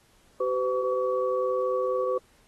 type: tone cluster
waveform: sine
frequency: 382.6 / 507 / 1134 Hz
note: G4 / B4 / C#6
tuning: -42 / +45 / +39 cents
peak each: -30 / -25 / -32 dBFS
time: 0.4-2.18 s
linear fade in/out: 5 ms
effects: pink hiss -62 dBFS RMS until 2.47 s + AAC 32 kbps